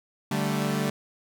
sawtooth chord, D suspended fourth, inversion none, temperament equal with one note detuned, 146.83 / 194.31 / 220 Hz, D3 / G3 / A3, 0 / -15 / 0 cents, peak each -25 dBFS, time 0.31-0.9 s, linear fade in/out 5 ms, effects none

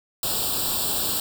white noise with comb filter, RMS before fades -25 dBFS, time 0.23-1.2 s, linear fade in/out 2 ms, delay 0.24 ms, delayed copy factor +0.95, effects none

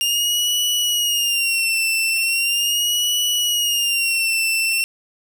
sawtooth tone with vibrato, 2806 Hz, F7, 8 cents sharp, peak -14 dBFS, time 0.01-4.84 s, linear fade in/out 0 ms, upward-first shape sine, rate 0.39 Hz, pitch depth 83 cents each way, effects none

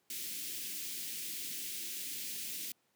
white band-stop noise, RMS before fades -41 dBFS, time 0.1-2.72 s, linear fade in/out 2 ms, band 360 to 2200 Hz, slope 24 dB/octave, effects pink hiss -75 dBFS RMS until 2.95 s + high-pass 200 Hz 12 dB/octave

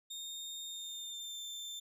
30% pulse tone with pitch glide, 3670 to 3566 Hz, A#7 to A7, -28 to +22 cents, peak -39 dBFS, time 0.1-1.8 s, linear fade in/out 10 ms, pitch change -50 cents, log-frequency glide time 0.66-1.41 s, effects none

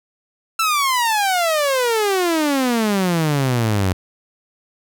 sawtooth exponential sweep, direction down, 1350 to 89.9 Hz, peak -12 dBFS, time 0.59-3.93 s, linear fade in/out 5 ms, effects none

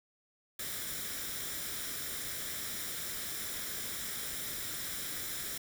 white noise with comb filter, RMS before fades -39 dBFS, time 0.59-5.58 s, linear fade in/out 5 ms, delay 0.55 ms, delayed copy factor +0.55, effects none

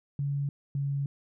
sine tone pair in turn, 141.3 / 140.08 Hz, C#3 / C#3, +34 / +18 cents, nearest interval unison, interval 16 cents, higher first, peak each -27 dBFS, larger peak neither, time 0.19-0.49 / 0.75-1.06 s, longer second, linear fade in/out 2 ms, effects none

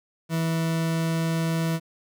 40% pulse tone, 163.6 Hz, E3, 13 cents flat, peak -22 dBFS, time 0.29-1.8 s, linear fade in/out 50 ms, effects 9-bit

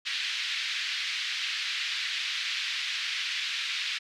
white band-pass noise, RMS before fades -32 dBFS, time 0.05-3.99 s, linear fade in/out 20 ms, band 1800 to 4100 Hz, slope 24 dB/octave, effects none

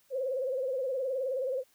sine tone with vibrato, 523.3 Hz, C5, in tune, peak -29 dBFS, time 0.1-1.64 s, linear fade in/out 50 ms, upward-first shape sine, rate 19 Hz, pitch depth 91 cents each way, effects white hiss -67 dBFS RMS until 1.74 s

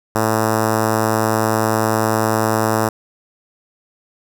5% pulse tone with notch filter, 110 Hz, A2, in tune, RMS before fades -17 dBFS, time 0.15-2.89 s, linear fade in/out 5 ms, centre 3200 Hz, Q 0.73, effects none

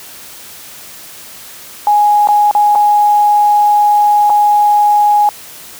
sine tone with dropouts, 830.6 Hz, G#5, in tune, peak -6 dBFS, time 1.87-5.29 s, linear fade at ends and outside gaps 1 ms, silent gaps 2.273-2.287 / 2.512-2.55 / 2.751-2.756 / 4.297-4.301 s, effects white hiss -33 dBFS RMS until 5.79 s + high-pass 60 Hz 12 dB/octave

